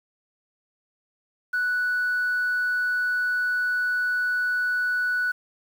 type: tone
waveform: sine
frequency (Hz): 1480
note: F#6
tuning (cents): 0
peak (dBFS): -20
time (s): 1.53-5.32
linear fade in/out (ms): 10
effects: tanh soft clip ceiling -19 dBFS + 8-bit